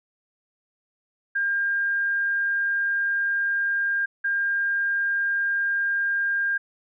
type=tone pair in turn; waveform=sine; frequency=1605 / 1605 Hz; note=G6 / G6; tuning=+40 / +40 cents; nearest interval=unison; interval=0 cents; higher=neither; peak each=-21 dBFS; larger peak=neither; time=1.35-4.06 / 4.24-6.58 s; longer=first; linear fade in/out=10 ms; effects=none